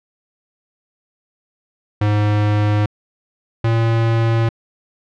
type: tone pair in turn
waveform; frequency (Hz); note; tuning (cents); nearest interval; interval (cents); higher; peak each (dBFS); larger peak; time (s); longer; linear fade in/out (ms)
square; 104.6 / 114.41; G#2 / A#2; +13 / -32; major second; 155; second; -14; neither; 2.01-2.86 / 3.64-4.49; neither; 5
effects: low-pass 3000 Hz 12 dB/octave